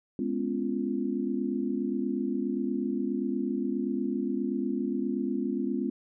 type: chord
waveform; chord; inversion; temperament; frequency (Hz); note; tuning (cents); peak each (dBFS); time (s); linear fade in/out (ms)
sine; C# dominant seventh; second; just; 207.9 / 249.5 / 277.2 / 346.5; G#3 / B3 / C#4 / E#4; +2 / +18 / 0 / -14; -33 / -31 / -33 / -34; 0.19-5.9; 2
effects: none